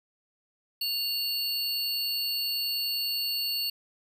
square tone pair together, 2794 / 4435 Hz, F7 / C#8, 0 / 0 cents, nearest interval minor sixth, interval 800 cents, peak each -35 / -29 dBFS, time 0.81-3.7 s, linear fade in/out 5 ms, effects none

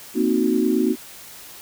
sine chord, C half-diminished seventh, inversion third, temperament equal, 233.1 / 261.6 / 311.1 / 370 Hz, Bb3 / C4 / Eb4 / Gb4, 0 / 0 / 0 / 0 cents, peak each -22 dBFS, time 0.14-0.96 s, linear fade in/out 50 ms, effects white hiss -41 dBFS RMS until 1.61 s

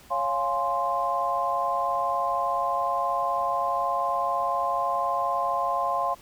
sine chord, Db major seventh, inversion none, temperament equal, 554.4 / 698.5 / 830.6 / 1046.5 Hz, Db5 / F5 / Ab5 / C6, 0 / 0 / 0 / 0 cents, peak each -32 / -28 / -32 / -26 dBFS, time 0.1-6.15 s, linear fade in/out 20 ms, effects pink hiss -52 dBFS RMS until 6.21 s

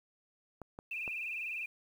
clicks, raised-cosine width 1 ms, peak -30 dBFS, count 3, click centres 0.617 / 0.789 / 1.078 s
sine tone with vibrato, 2535 Hz, D#7, 32 cents sharp, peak -36 dBFS, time 0.91-1.66 s, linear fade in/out 5 ms, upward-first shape sine, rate 20 Hz, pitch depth 110 cents each way
effects 10-bit

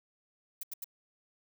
violet noise bursts, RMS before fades -39 dBFS, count 3, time 0.61-0.843 s, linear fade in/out 5 ms, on 23 ms, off 82 ms, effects none

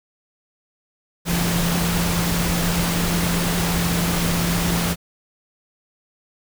sine tone in noise, 171.7 Hz, F3, 29 cents flat, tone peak -21 dBFS, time 1.25-4.96 s, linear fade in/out 50 ms, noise pink, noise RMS -23 dBFS, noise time 1.25-4.96 s, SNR -1 dB, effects none

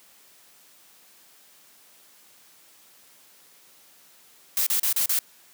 blue noise bursts, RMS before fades -23 dBFS, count 5, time 4.57-5.189 s, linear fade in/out 0 ms, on 95 ms, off 36 ms, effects white hiss -55 dBFS RMS until 5.53 s + high-pass 150 Hz 12 dB/octave

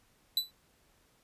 45% pulse tone with exponential decay, 3974 Hz, B7, 10 cents sharp, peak -23 dBFS, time 0.37-0.51 s, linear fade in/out 2 ms, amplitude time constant 29 ms, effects pink hiss -68 dBFS RMS until 1.23 s + resampled to 32000 Hz

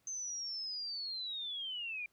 sine linear sweep, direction down, 6272 to 2364 Hz, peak -38 dBFS, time 0.07-2.06 s, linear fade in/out 2 ms, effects pink hiss -75 dBFS RMS until 2.12 s + high-pass 60 Hz 12 dB/octave

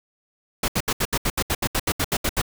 pink noise bursts, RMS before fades -22 dBFS, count 15, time 0.63-2.417 s, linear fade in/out 5 ms, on 51 ms, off 73 ms, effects none

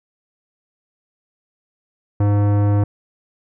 sine tone with tanh clipping, 102.4 Hz, G#2, 24 cents flat, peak -15 dBFS, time 2.2-2.84 s, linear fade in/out 5 ms, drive 18 dB, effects none

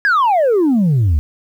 sine exponential sweep, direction down, 1700 to 69.3 Hz, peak -8 dBFS, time 0.05-1.19 s, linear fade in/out 0 ms, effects tanh soft clip ceiling -9 dBFS + 8-bit

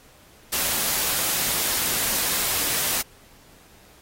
white noise, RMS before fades -24 dBFS, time 0.52-3.02 s, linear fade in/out 10 ms, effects pink hiss -53 dBFS RMS until 4.01 s + AAC 48 kbps

